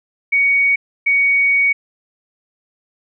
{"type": "tone bursts at uneven times", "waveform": "sine", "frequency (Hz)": 2240, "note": "C#7", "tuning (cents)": 18, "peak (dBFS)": -11, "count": 2, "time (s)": [[0.32, 0.76], [1.06, 1.73]], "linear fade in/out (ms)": 10, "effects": []}